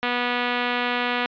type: tone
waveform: 5% pulse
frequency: 244.3 Hz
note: B3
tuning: 19 cents flat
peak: -10 dBFS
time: 0.03-1.26 s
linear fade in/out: 0 ms
effects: resampled to 11025 Hz